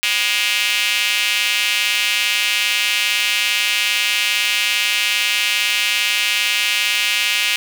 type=tone with high-pass filter; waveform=square; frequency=111.2 Hz; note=A2; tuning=19 cents sharp; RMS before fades=-18 dBFS; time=0.03-7.56 s; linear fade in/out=0 ms; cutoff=2600 Hz; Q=3.1; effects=none

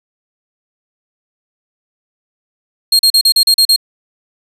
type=tone bursts; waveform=40% pulse; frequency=4237 Hz; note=C8; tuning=21 cents sharp; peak=-5 dBFS; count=8; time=2.92-3.762 s; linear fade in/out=5 ms; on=72 ms; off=38 ms; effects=resampled to 32000 Hz + 7-bit

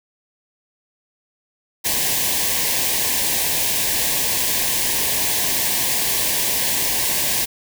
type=band-stop noise; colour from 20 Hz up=white; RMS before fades=-20 dBFS; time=1.84-7.46 s; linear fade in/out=20 ms; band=1100 to 1600 Hz; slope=96 dB/octave; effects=none

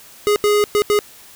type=tone bursts at uneven times; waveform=square; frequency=415.3 Hz; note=G#4; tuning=in tune; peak=-13 dBFS; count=4; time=0.27-0.36 / 0.44-0.64 / 0.75-0.82 / 0.9-0.99 s; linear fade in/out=0 ms; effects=white hiss -43 dBFS RMS until 1.35 s

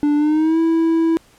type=tone with pitch glide; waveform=triangle; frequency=293.7 to 327.8 Hz; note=D4 to E4; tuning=0 to -10 cents; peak=-11 dBFS; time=0.03-1.17 s; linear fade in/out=0 ms; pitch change=+190 cents; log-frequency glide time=0.16-0.59 s; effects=pink hiss -52 dBFS RMS until 1.38 s + low-pass 12000 Hz 12 dB/octave

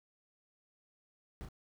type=noise with echo; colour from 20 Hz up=brown; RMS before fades=-44 dBFS; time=1.41-1.45 s; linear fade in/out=0 ms; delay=37 ms; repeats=1; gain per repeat=-5 dB; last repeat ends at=1.487 s; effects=none

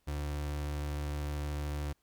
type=tone; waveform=35% pulse; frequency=73.42 Hz; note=D2; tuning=in tune; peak=-32 dBFS; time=0.07-1.93 s; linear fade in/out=10 ms; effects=pink hiss -75 dBFS RMS until 2.02 s

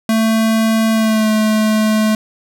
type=tone with pitch glide; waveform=square; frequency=222.5 to 216.2 Hz; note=A3 to A3; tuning=+20 to -30 cents; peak=-12 dBFS; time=0.09-2.15 s; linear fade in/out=2 ms; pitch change=-50 cents; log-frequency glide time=0.92-1.3 s; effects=none

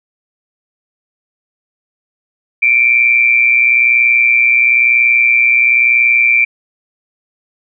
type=tone with amplitude modulation; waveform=sine; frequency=2349 Hz; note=D7; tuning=in tune; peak=-4 dBFS; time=2.62-6.45 s; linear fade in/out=10 ms; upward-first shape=sine; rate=121 Hz; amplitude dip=65%; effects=none

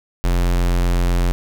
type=tone; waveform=square; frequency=43.91 Hz; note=F1; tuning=10 cents sharp; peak=-15 dBFS; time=0.24-1.32 s; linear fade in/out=0 ms; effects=none

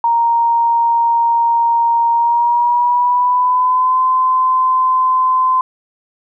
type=tone with pitch glide; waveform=sine; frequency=932.3 to 1028.5 Hz; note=A#5 to C6; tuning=0 to -30 cents; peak=-10 dBFS; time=0.04-5.61 s; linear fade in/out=2 ms; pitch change=+170 cents; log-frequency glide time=2.13-4.02 s; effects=none

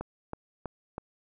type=click train; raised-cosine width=1 ms; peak=-21 dBFS; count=4; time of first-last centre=0.01-0.981 s; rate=3.09 Hz; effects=none

